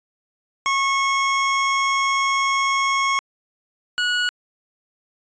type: tone pair in turn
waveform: 25% pulse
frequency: 1094 / 1460.3 Hz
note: C#6 / F#6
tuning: -23 / -23 cents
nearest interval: perfect fourth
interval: 500 cents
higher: second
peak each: -14 / -15 dBFS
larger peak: first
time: 0.66-3.19 / 3.98-4.29 s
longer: first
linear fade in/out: 0 ms
effects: resampled to 16000 Hz